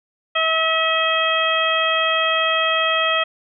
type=harmonic tone with a mistuned harmonic; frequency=645 Hz; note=E5; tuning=38 cents flat; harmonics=1 / 2 / 3 / 4 / 5; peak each=-23 / -21 / -24 / -23 / -22 dBFS; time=0.35-3.24 s; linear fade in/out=10 ms; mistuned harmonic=4; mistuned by=-15 cents; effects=none